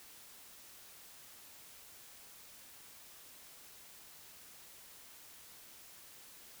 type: silence
effects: white hiss -56 dBFS RMS until 6.6 s